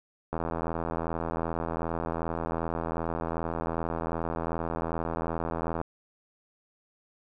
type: click train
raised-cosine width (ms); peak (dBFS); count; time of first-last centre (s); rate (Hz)
1; -17; 454; 0.33-5.814; 82.6
effects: none